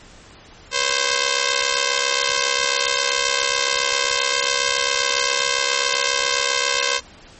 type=ring-modulated tone; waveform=5% pulse; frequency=523.3 Hz; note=C5; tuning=in tune; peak=-3 dBFS; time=0.71-7.01 s; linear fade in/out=50 ms; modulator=33.7 Hz; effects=pink hiss -45 dBFS RMS until 7.39 s + MP3 32 kbps